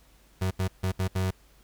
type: tone bursts at uneven times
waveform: 35% pulse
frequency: 93.6 Hz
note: F#2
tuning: 20 cents sharp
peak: -23 dBFS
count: 5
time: 0.41-0.51 / 0.59-0.68 / 0.83-0.92 / 0.99-1.08 / 1.15-1.31 s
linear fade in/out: 10 ms
effects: added 50 Hz sine -58 dBFS peak until 1.63 s + pink hiss -61 dBFS RMS until 1.63 s